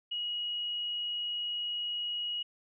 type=tone; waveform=sine; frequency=2900 Hz; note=F#7; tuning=35 cents flat; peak=-32 dBFS; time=0.11-2.43 s; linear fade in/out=10 ms; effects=none

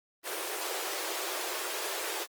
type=high-pass noise; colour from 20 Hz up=pink; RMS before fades=-35 dBFS; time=0.23-2.27 s; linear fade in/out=50 ms; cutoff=330 Hz; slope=96 dB/octave; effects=Opus 24 kbps

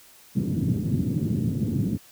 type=band-pass noise; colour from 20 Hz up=pink; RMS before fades=-25 dBFS; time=0.35-1.98 s; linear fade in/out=20 ms; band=110 to 270 Hz; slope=24 dB/octave; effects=white hiss -52 dBFS RMS until 2.11 s

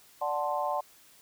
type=chord; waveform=sine; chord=D dominant seventh; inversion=none; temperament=equal; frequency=587.3 / 740 / 880 / 1046.5 Hz; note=D5 / F#5 / A5 / C6; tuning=0 / 0 / 0 / 0 cents; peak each=-33 / -33 / -33 / -34 dBFS; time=0.21-0.81 s; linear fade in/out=10 ms; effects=white hiss -58 dBFS RMS until 1.21 s

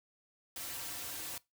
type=noise with comb filter; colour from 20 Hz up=white; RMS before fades=-42 dBFS; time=0.56-1.38 s; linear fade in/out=2 ms; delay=4.8 ms; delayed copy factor=-0.7; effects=noise-tail reverb RT60 0.2 s tail -21 dB re dry

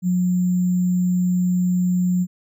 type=tone with sample-and-hold; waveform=sine; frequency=180 Hz; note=F#3; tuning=47 cents flat; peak=-16 dBFS; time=0.02-2.27 s; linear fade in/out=50 ms; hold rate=7350 Hz; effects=none

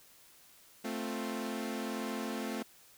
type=chord; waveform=sawtooth; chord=F major; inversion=first; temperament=equal; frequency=220 / 261.6 / 349.2 Hz; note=A3 / C4 / F4; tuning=0 / 0 / 0 cents; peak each=-34 / -36 / -39 dBFS; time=0.84-2.63 s; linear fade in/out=10 ms; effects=white hiss -60 dBFS RMS until 2.97 s

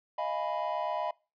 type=chord; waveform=triangle; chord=F half-diminished seventh; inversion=third; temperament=equal with one note detuned; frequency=622.3 / 690.4 / 830.6 / 987.8 Hz; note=Eb5 / F5 / Ab5 / Cb6; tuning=0 / -20 / 0 / 0 cents; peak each=-33 / -34 / -36 / -33 dBFS; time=0.18-1.11 s; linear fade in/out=5 ms; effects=noise-tail reverb RT60 0.3 s tail -23 dB re dry + resampled to 11025 Hz

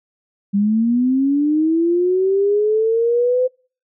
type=linear sweep; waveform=sine; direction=up; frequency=196.8 to 512 Hz; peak=-13 dBFS; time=0.53-3.48 s; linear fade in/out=20 ms; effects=noise-tail reverb RT60 0.4 s tail -26 dB re dry

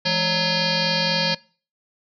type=tone with frequency modulation; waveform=sine; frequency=2435 Hz; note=D#7; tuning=38 cents flat; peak=-18 dBFS; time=0.05-1.35 s; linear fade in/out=10 ms; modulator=378 Hz; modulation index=6.6; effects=noise-tail reverb RT60 0.4 s tail -23 dB re dry

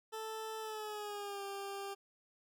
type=tone with pitch glide; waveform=20% pulse; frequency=440 to 396.6 Hz; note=A4 to G4; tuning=0 to +20 cents; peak=-36 dBFS; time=0.12-1.95 s; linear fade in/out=20 ms; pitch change=-180 cents; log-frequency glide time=0.6-1.43 s; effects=none

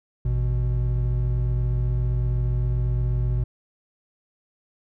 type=tone pair together; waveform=triangle; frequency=54.68 / 122.6 Hz; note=A1 / B2; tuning=-10 / -12 cents; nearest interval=octave + major second; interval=1398 cents; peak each=-21 dBFS; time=0.25-3.44 s; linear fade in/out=5 ms; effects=none

